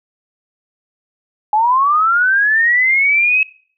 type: linear sweep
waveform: sine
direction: up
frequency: 830.6 to 2578 Hz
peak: -10 dBFS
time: 1.53-3.43 s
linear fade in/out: 2 ms
effects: noise-tail reverb RT60 0.5 s tail -22 dB re dry